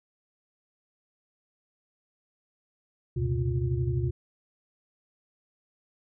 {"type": "tone cluster", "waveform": "sine", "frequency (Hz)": [73.1, 92.5, 123.2, 135.5, 353.8], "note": ["D2", "F#2", "B2", "C#3", "F4"], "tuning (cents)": [-7, 0, -4, -39, 23], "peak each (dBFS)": [-32, -35, -27, -34, -35], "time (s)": [3.16, 4.11], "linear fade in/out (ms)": 10, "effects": []}